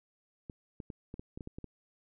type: clicks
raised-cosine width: 3 ms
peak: -29 dBFS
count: 10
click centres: 0.498 / 0.802 / 0.902 / 1.141 / 1.195 / 1.375 / 1.408 / 1.474 / 1.585 / 1.643 s
effects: none